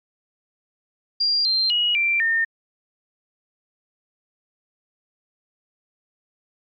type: tone with pitch steps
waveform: sine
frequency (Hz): 4776 / 4156 / 2901 / 2356 / 1820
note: D8 / C8 / F#7 / D7 / A#6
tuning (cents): +28 / -12 / -35 / +5 / -42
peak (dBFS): -17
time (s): 1.2-2.45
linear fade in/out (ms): 10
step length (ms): 250
effects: MP3 64 kbps